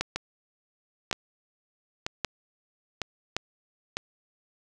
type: two click trains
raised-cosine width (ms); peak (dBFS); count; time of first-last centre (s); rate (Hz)
0.2; -9 / -12; 4 / 5; 0.01-3.366 / 0.16-3.97; 0.894 / 1.05
effects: none